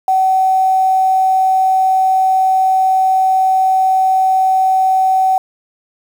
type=tone with quantisation; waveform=sine; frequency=758 Hz; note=F#5; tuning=42 cents sharp; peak=-9 dBFS; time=0.08-5.38 s; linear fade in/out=2 ms; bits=6; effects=none